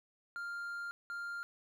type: tone bursts at uneven times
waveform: triangle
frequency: 1398 Hz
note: F6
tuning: 1 cent sharp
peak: -37 dBFS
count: 2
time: 0.36-0.91 / 1.1-1.43 s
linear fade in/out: 0 ms
effects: none